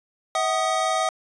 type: tone cluster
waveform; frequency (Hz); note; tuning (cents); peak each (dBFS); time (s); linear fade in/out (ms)
square; 644 / 750 / 1243; E5 / F#5 / D#6; -41 / +23 / -2; -26; 0.35-1.09; 2
effects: resampled to 22050 Hz